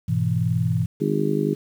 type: chord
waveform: sine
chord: E major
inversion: first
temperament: just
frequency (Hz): 103.01 / 123.61 / 164.81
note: G#2 / B2 / E3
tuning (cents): -14 / +2 / 0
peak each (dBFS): -24 / -23 / -23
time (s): 0.08-0.86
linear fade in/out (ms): 10
type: harmonic tone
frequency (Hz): 51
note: G#1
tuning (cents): -31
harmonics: 3 / 4 / 5 / 6 / 7 / 8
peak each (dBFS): -25 / -26 / -31 / -26 / -28 / -25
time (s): 1-1.55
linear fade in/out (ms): 20
effects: 8-bit